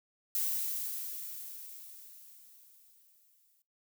violet noise with exponential decay, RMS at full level -31 dBFS, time 0.35-3.62 s, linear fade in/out 1 ms, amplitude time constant 710 ms, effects noise-tail reverb RT60 0.2 s tail -17 dB re dry

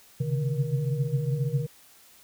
sine tone cluster, 130.8 / 138.1 / 143.3 / 152.9 / 474 Hz, C3 / C#3 / D3 / D#3 / A#4, 0 / -6 / -42 / -30 / +29 cents, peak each -29 / -29 / -35 / -30 / -36 dBFS, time 0.2-1.67 s, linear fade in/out 10 ms, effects white hiss -55 dBFS RMS until 2.23 s

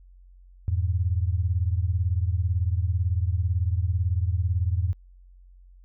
sine beating tone pair, 84.5 / 102.5 Hz, E2 / G#2, +43 / -22 cents, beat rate 18 Hz, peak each -23 / -26 dBFS, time 0.68-4.93 s, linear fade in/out 0 ms, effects added 45 Hz sine -48 dBFS peak until 5.84 s

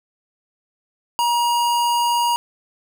square tone, 951 Hz, A#5, 34 cents sharp, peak -17 dBFS, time 1.19-2.36 s, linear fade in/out 0 ms, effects none

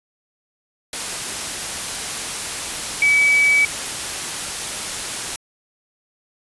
sine tone in noise, 2286 Hz, D7, 47 cents flat, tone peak -12 dBFS, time 3.02-3.65 s, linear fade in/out 2 ms, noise white, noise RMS -26 dBFS, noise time 0.93-5.36 s, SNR +11 dB, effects resampled to 24000 Hz

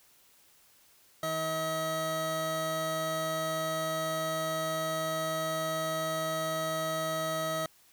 25% pulse tone pair together, 159.5 / 638.6 Hz, D#3 / D#5, +43 / +45 cents, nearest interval 2 octaves, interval 2402 cents, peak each -35 / -27 dBFS, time 1.23-7.66 s, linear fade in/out 2 ms, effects white hiss -62 dBFS RMS until 7.92 s

